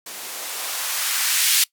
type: noise with band-pass filter sweep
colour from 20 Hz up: violet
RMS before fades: -23 dBFS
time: 0.06-1.64 s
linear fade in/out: 5 ms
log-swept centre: 270 to 2600 Hz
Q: 0.94
effects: noise-tail reverb RT60 0.1 s tail -22 dB re dry